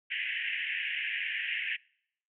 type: band-pass noise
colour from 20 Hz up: pink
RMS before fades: -34 dBFS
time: 0.1-1.77 s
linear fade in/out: 20 ms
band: 1700 to 3000 Hz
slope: 96 dB/octave
effects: noise-tail reverb RT60 0.7 s tail -26 dB re dry